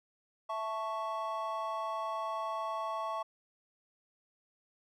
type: chord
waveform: triangle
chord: A major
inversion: second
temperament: equal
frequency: 659.3 / 880 / 1108.7 Hz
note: E5 / A5 / C#6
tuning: 0 / 0 / 0 cents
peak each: -37 / -38 / -35 dBFS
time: 0.49-3.23 s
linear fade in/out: 10 ms
effects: none